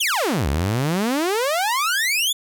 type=exponential two-way sweep; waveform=sawtooth; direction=down then up; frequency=3563 to 65.41 to 3563 Hz; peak=-15 dBFS; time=0-2.33 s; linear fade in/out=10 ms; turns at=0.48 s; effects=none